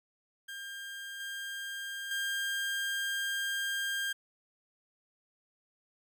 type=tone with level steps; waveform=30% pulse; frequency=1600 Hz; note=G6; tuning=35 cents sharp; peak=-38 / -35 / -29 dBFS; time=0.48-4.13 s; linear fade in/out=10 ms; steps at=1.2 / 2.11 s; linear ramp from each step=2 ms; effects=none